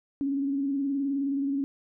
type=tone with vibrato; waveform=sine; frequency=277.2 Hz; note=C#4; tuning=in tune; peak=-25 dBFS; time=0.21-1.64 s; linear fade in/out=0 ms; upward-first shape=square; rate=19 Hz; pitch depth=37 cents each way; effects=none